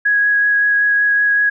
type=tone with vibrato; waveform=sine; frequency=1661.2 Hz; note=G#6; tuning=in tune; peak=-11 dBFS; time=0.05-1.5 s; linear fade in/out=10 ms; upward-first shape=sine; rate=5.3 Hz; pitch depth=9 cents each way; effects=none